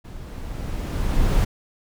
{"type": "noise with level ramp", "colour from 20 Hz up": "brown", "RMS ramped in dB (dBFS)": [-37, -17], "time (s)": [0.04, 1.45], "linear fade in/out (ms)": 10, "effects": []}